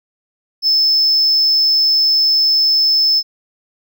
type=tone; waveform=triangle; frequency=5250 Hz; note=E8; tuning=8 cents flat; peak=-9 dBFS; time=0.62-3.23 s; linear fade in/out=50 ms; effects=none

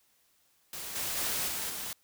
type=noise with level steps; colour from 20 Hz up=white; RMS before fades=-40 / -34 / -32 / -35 / -38 dBFS; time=0.73-1.93 s; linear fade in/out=2 ms; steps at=0.95 / 1.16 / 1.48 / 1.69 s; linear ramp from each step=10 ms; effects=white hiss -69 dBFS RMS until 2.03 s

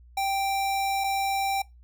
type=tone pair in turn; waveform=square; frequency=784 / 784 Hz; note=G5 / G5; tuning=0 / 0 cents; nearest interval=unison; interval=0 cents; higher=neither; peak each=-25 / -25 dBFS; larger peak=neither; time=0.17-1.04 / 1.04-1.62 s; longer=first; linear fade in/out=5 ms; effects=noise-tail reverb RT60 0.2 s tail -21 dB re dry + added 60 Hz sine -49 dBFS peak until 1.83 s

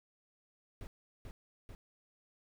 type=noise with echo; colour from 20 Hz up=brown; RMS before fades=-45 dBFS; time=0.81-0.87 s; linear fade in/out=0 ms; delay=440 ms; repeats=2; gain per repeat=-2 dB; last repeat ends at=1.75 s; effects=none

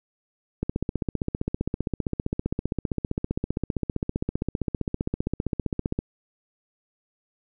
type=click train; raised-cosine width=3 ms; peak=-12 dBFS; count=83; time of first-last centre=0.63-5.989 s; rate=15.3 Hz; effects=none

